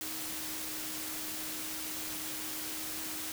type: tone in noise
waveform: sine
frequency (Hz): 312.1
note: D#4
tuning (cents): +5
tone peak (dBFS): -47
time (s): 0.01-3.32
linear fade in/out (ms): 0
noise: white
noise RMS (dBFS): -39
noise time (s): 0.01-3.32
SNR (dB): -11
effects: none

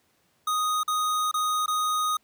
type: tone with dropouts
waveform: square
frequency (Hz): 1244.5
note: D#6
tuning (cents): 0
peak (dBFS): -24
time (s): 0.47-2.17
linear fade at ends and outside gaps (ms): 5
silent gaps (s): 0.833-0.878 / 1.314-1.34 / 1.661-1.679
effects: pink hiss -67 dBFS RMS until 2.23 s + high-pass 100 Hz 12 dB/octave

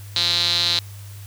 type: tone with band-pass filter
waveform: sawtooth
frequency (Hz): 173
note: F3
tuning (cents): -16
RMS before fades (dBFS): -20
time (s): 0.16-0.79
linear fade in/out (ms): 0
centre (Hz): 4000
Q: 8.4
effects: added 100 Hz sine -35 dBFS peak until 1.26 s + white hiss -46 dBFS RMS until 1.26 s

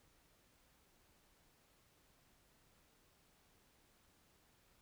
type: silence
effects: pink hiss -72 dBFS RMS until 4.81 s

